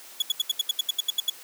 40% pulse tone bursts, 3387 Hz, G#7, 33 cents sharp, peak -19 dBFS, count 12, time 0.2-1.3 s, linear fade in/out 5 ms, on 22 ms, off 76 ms, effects white hiss -46 dBFS RMS until 1.43 s + high-pass 300 Hz 12 dB/octave

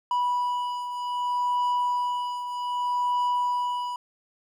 triangle beating tone pair, 981 / 981.64 Hz, B5 / B5, -12 / -11 cents, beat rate 0.64 Hz, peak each -23 / -30 dBFS, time 0.11-3.96 s, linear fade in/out 2 ms, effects none

